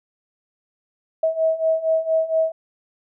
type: beating tone pair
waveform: sine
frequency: 641 / 645.3 Hz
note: E5 / E5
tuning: -49 / -37 cents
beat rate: 4.3 Hz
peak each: -22 / -19 dBFS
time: 1.23-2.52 s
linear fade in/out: 5 ms
effects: none